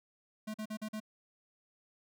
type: tone bursts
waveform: square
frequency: 215.6 Hz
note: A3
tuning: 35 cents flat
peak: -38 dBFS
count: 5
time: 0.47-1.002 s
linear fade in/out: 10 ms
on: 72 ms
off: 43 ms
effects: none